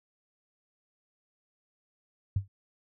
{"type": "tone with exponential decay", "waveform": "sine", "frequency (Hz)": 98, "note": "G2", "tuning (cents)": 0, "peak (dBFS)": -21, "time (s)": [2.36, 2.48], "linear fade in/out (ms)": 5, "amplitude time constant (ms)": 24, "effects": []}